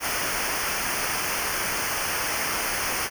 pink noise with comb filter, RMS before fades -27 dBFS, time 0-3.1 s, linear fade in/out 50 ms, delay 0.26 ms, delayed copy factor -0.8, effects none

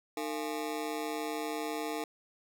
25% pulse ring-modulated tone, 380.8 Hz, F#4, 50 cents sharp, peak -27 dBFS, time 0.17-2.04 s, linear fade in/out 2 ms, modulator 73.8 Hz, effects none

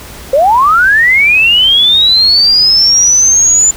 sine linear sweep, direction up, 514 to 7100 Hz, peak -4 dBFS, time 0.33-3.71 s, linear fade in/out 5 ms, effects added 60 Hz sine -34 dBFS peak until 3.76 s + pink hiss -30 dBFS RMS until 3.76 s

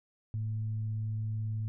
sine tone with frequency modulation, 108.3 Hz, A2, 27 cents flat, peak -31 dBFS, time 0.34-1.68 s, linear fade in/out 0 ms, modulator 118 Hz, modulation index 0.22, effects none

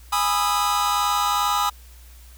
45% pulse chord, E major seventh, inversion first, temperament just, 824.1 / 988.9 / 1236.1 / 1318.5 Hz, G#5 / B5 / D#6 / E6, -14 / +2 / -12 / 0 cents, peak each -25 / -25 / -23 / -28 dBFS, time 0.12-1.7 s, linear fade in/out 10 ms, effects added 60 Hz sine -43 dBFS peak until 2.37 s + white hiss -52 dBFS RMS until 2.37 s

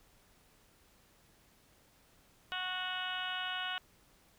harmonic tone, 367.9 Hz, F#4, 10 cents flat, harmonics 2 / 3 / 4 / 5 / 6 / 7 / 8 / 9 / 10, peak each -44 / -45 / -40 / -48 / -51 / -47 / -40 / -49 / -50 dBFS, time 2.52-3.78 s, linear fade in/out 0 ms, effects pink hiss -66 dBFS RMS until 4.38 s

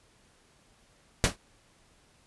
pink noise with exponential decay, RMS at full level -18 dBFS, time 1.24-1.36 s, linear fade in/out 0 ms, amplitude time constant 26 ms, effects pink hiss -63 dBFS RMS until 2.26 s + resampled to 24000 Hz

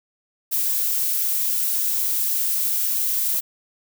violet noise, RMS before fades -22 dBFS, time 0.51-3.41 s, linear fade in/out 20 ms, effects none

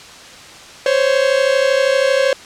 45% pulse tone pair together, 521.7 / 554.4 Hz, C5 / C#5, -5 / 0 cents, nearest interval minor second, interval 105 cents, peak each -15 dBFS, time 0.86-2.33 s, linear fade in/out 2 ms, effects white hiss -37 dBFS RMS until 2.45 s + low-pass 6000 Hz 12 dB/octave

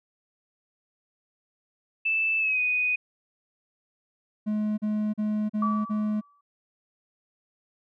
sine tone with pitch glide, 2637 to 2489 Hz, E7 to D#7, 0 to 0 cents, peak -22 dBFS, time 2.05-2.96 s, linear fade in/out 10 ms, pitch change -100 cents, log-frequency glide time 2.39-2.6 s
triangle tone bursts, 212.3 Hz, G#3, 38 cents sharp, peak -22 dBFS, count 5, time 4.46-6.212 s, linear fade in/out 20 ms, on 320 ms, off 38 ms
sine tone with exponential decay, 1152 Hz, D6, 34 cents flat, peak -23 dBFS, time 5.62-6.41 s, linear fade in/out 5 ms, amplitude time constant 170 ms
effects none

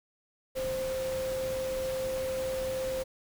sine tone in noise, 523.3 Hz, C5, in tune, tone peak -30 dBFS, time 0.55-3.04 s, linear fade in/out 20 ms, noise pink, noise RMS -41 dBFS, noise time 0.55-3.04 s, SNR +8 dB, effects none

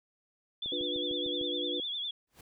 sine tone with vibrato, 3438 Hz, A7, 41 cents flat, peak -33 dBFS, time 0.62-2.11 s, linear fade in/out 5 ms, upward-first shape triangle, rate 9.9 Hz, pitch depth 89 cents each way
click train, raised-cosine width 2 ms, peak -33 dBFS, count 6, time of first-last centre 0.66-1.413 s, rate 6.64 Hz
sine chord, B diminished, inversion first, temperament just, 296.3 / 355.6 / 493.9 Hz, D4 / F4 / B4, +15 / +31 / 0 cents, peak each -38 dBFS, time 0.72-1.8 s, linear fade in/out 2 ms
pink noise with exponential growth, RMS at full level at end -49 dBFS, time 2.27-2.41 s, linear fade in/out 5 ms, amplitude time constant 29 ms
effects none

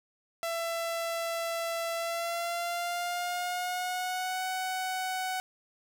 sawtooth tone with pitch glide, 669 to 746.6 Hz, E5 to F#5, +25 to +15 cents, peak -27 dBFS, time 0.43-5.4 s, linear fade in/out 0 ms, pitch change +190 cents, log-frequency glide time 1.95-4.45 s, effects none

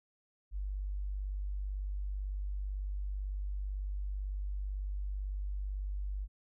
sine tone, 49 Hz, G1, in tune, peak -34 dBFS, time 0.51-6.28 s, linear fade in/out 50 ms, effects none

